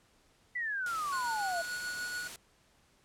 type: exponential sweep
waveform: sine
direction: down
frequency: 2007 to 659.3 Hz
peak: -32 dBFS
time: 0.55-1.62 s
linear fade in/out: 10 ms
type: noise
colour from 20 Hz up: white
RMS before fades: -44 dBFS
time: 0.86-2.36 s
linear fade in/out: 2 ms
type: tone with tremolo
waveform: square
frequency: 1461 Hz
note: F#6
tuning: 22 cents flat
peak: -35 dBFS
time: 1.12-2.28 s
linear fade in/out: 10 ms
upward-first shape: triangle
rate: 6.9 Hz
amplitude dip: 40%
effects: pink hiss -67 dBFS RMS until 3.04 s + low-pass 10000 Hz 12 dB/octave